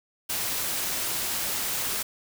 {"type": "noise", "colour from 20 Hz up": "white", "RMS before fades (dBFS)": -29, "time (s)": [0.29, 2.03], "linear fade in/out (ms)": 10, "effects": []}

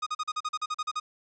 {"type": "tone bursts", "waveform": "45% pulse", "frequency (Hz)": 1240, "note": "D#6", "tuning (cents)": -6, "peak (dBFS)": -28, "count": 12, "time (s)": [0.02, 1], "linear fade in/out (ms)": 10, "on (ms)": 45, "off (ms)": 40, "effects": ["resampled to 16000 Hz", "10-bit"]}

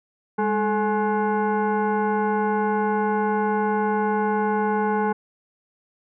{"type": "tone with frequency modulation", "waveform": "sine", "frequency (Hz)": 204.7, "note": "G#3", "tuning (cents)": -25, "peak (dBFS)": -19, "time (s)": [0.38, 5.13], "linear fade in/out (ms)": 10, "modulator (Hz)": 637, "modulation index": 1.5, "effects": []}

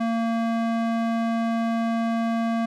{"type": "tone with band-pass filter", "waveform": "square", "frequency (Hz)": 228.8, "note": "A#3", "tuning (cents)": -32, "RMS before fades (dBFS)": -24, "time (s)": [0, 2.66], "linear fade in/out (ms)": 10, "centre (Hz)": 580, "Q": 0.56, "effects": []}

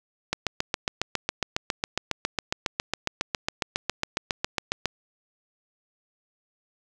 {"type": "click train", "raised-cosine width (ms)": 0.2, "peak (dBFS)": -7, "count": 34, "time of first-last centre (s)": [0.33, 4.857], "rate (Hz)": 7.29, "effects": []}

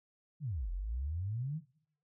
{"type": "exponential two-way sweep", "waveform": "sine", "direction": "down then up", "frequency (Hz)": [168.3, 41.87, 168.3], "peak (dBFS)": -34, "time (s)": [0.4, 1.61], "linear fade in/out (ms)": 50, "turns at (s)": 0.71, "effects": ["noise-tail reverb RT60 0.7 s tail -21 dB re dry"]}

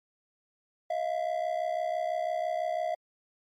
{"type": "ring-modulated tone", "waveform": "triangle", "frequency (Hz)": 669, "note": "E5", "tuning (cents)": 25, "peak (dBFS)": -23, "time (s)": [0.9, 2.95], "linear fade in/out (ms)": 5, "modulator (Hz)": 33, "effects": ["MP3 64 kbps"]}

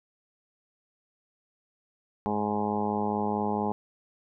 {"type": "harmonic tone with a mistuned harmonic", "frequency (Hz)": 104.5, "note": "G#2", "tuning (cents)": 11, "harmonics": [1, 2, 3, 4, 5, 6, 7, 8, 9, 10], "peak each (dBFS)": [-41, -30, -38, -33, -39, -40, -38, -31, -39, -41], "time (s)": [2.26, 3.72], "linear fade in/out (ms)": 0, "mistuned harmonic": 1, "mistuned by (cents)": -80, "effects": []}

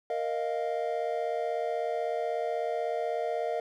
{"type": "chord", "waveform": "triangle", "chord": "Bb suspended fourth", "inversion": "none", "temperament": "equal", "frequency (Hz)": [466.2, 622.3, 698.5], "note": ["Bb4", "Eb5", "F5"], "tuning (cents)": [0, 0, 0], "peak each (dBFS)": -31, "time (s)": [0.1, 3.6], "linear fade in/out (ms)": 2, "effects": []}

